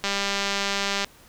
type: click train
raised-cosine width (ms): 0.2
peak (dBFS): -8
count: 201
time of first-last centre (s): 0.04-1.045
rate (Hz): 199
effects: pink hiss -52 dBFS RMS until 1.28 s

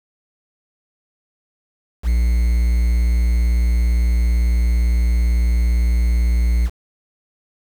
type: tone with quantisation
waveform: triangle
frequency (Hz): 58.9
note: A#1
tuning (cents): +19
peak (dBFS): -11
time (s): 2.03-6.7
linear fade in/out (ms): 50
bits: 6
effects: none

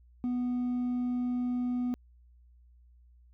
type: tone with hard clipping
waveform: sine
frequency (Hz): 246.9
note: B3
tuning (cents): 0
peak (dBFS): -29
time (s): 0.24-1.94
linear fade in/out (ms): 0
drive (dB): 2
effects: added 60 Hz sine -56 dBFS peak until 3.33 s

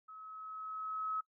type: tone with level ramp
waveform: sine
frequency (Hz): 1284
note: E6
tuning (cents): -46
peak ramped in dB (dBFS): -49 to -33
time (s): 0.08-1.21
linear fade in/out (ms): 10
effects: noise-tail reverb RT60 0.1 s tail -21 dB re dry

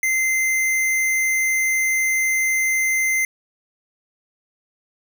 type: tone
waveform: square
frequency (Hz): 2076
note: C7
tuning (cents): -14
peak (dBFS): -18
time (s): 0.03-3.25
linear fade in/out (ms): 2
effects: none

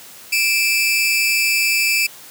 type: tone pair together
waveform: sawtooth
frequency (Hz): 2364 / 2613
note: D7 / E7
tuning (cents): +11 / -16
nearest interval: major second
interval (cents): 173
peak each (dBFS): -14 / -15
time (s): 0.32-2.07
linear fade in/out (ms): 10
effects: white hiss -40 dBFS RMS until 2.3 s + high-pass 100 Hz 12 dB/octave

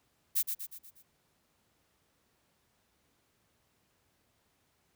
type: noise with echo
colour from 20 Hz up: violet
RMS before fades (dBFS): -28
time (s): 0.35-0.43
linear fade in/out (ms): 20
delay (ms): 120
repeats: 5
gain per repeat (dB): -6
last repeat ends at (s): 1.03
effects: pink hiss -73 dBFS RMS until 4.95 s + high-pass 60 Hz 12 dB/octave

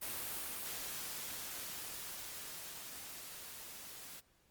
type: noise with level ramp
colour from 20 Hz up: white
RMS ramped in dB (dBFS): -41 to -51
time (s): 0.01-4.21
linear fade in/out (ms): 20
effects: pink hiss -72 dBFS RMS until 4.5 s + Opus 32 kbps

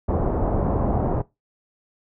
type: low-pass noise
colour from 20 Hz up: pink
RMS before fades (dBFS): -22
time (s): 0.08-1.22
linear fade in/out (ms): 10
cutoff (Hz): 880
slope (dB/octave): 24
effects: noise-tail reverb RT60 0.2 s tail -19 dB re dry

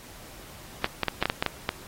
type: clicks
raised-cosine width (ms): 0.3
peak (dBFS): -7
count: 9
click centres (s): 0.844 / 1.033 / 1.083 / 1.226 / 1.256 / 1.299 / 1.425 / 1.463 / 1.691
effects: pink hiss -47 dBFS RMS until 1.87 s + AAC 48 kbps

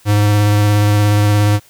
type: tone with vibrato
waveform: square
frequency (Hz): 103.83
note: G#2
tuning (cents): 0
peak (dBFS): -10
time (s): 0.05-1.6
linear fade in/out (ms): 50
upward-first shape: square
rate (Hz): 17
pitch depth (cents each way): 11
effects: white hiss -48 dBFS RMS until 1.69 s

